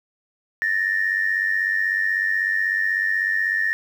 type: tone pair together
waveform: sine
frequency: 1760 / 1856.2 Hz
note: A6 / A#6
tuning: 0 / -8 cents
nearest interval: minor second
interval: 92 cents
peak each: -21 dBFS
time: 0.62-3.73 s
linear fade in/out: 0 ms
effects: tanh soft clip ceiling -12 dBFS + 8-bit